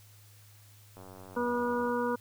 click train, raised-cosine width 1 ms, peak -35 dBFS, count 88, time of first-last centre 0.97-1.895 s, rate 94.1 Hz
harmonic tone, 242.1 Hz, B3, 34 cents flat, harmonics 1 / 2 / 4 / 5 / 6, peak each -33 / -31 / -34 / -40 / -39 dBFS, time 1.36-2.16 s, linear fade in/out 10 ms
effects added 104 Hz sine -55 dBFS peak until 2.2 s + white hiss -60 dBFS RMS until 2.2 s

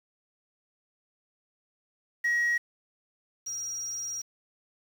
sine tone pair in turn, 1900 / 5694 Hz, A#6 / F8, +33 / +33 cents, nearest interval octave + perfect fifth, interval 1900 cents, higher second, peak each -21 / -32 dBFS, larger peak first, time 2.24-2.58 / 3.46-4.22 s, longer second, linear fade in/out 10 ms, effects tanh soft clip ceiling -22 dBFS + 8-bit

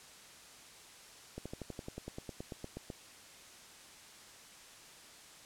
slowing click train, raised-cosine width 2 ms, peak -28 dBFS, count 16, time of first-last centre 1.38-2.902 s, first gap 76 ms, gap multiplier 1.04, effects white hiss -55 dBFS RMS until 5.45 s + low-pass 9000 Hz 12 dB/octave

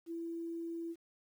sine tone with quantisation, 334.2 Hz, E4, 24 cents sharp, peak -38 dBFS, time 0.06-0.96 s, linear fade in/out 50 ms, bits 11, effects none

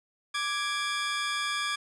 20% pulse tone pair together, 1174.6 / 1661.2 Hz, D6 / G#6, 0 / 0 cents, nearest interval tritone, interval 600 cents, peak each -26 / -27 dBFS, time 0.34-1.76 s, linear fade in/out 10 ms, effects resampled to 22050 Hz + 9-bit

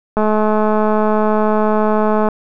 click train, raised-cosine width 1 ms, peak -3 dBFS, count 454, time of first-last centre 0.17-2.287 s, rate 214 Hz, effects none

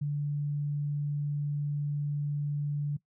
sine tone, 145.7 Hz, D3, 13 cents flat, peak -28 dBFS, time 0.01-2.97 s, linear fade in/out 10 ms, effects noise-tail reverb RT60 0.1 s tail -19 dB re dry

